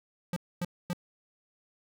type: tone bursts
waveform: square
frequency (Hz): 175.9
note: F3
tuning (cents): +13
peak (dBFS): -30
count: 3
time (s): 0.33-0.932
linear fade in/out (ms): 2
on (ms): 34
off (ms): 250
effects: none